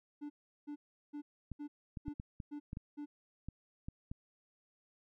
triangle tone bursts, 293.2 Hz, D4, 3 cents flat, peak -39 dBFS, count 7, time 0.21-3.06 s, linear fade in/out 20 ms, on 90 ms, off 370 ms
clicks, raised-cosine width 5 ms, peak -30 dBFS, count 10, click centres 1.517 / 1.972 / 2.082 / 2.199 / 2.402 / 2.731 / 2.771 / 3.486 / 3.885 / 4.115 s
effects none

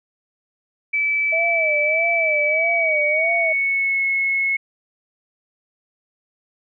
sine tone with pitch glide, 2307 to 2184 Hz, D7 to C#7, -31 to -26 cents, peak -17 dBFS, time 0.93-4.57 s, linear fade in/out 10 ms, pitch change -95 cents, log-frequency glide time 2.29-4.05 s
sine tone with vibrato, 636 Hz, D#5, 38 cents sharp, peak -21 dBFS, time 1.32-3.53 s, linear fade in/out 10 ms, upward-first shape sine, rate 1.6 Hz, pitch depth 120 cents each way
effects none

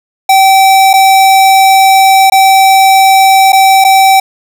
square tone with dropouts, 772 Hz, G5, 27 cents flat, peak -3 dBFS, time 0.29-4.2 s, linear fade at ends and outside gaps 5 ms, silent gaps 0.932-0.937 / 2.3-2.32 / 3.522-3.529 / 3.842-3.847 s, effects none

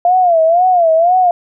sine tone with vibrato, 690 Hz, F5, 21 cents flat, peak -7 dBFS, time 0.05-1.31 s, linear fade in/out 2 ms, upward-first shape sine, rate 2 Hz, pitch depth 130 cents each way, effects none

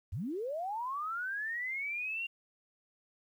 sine linear sweep, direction up, 69.3 to 2794 Hz, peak -34 dBFS, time 0.12-2.27 s, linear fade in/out 10 ms, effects 11-bit

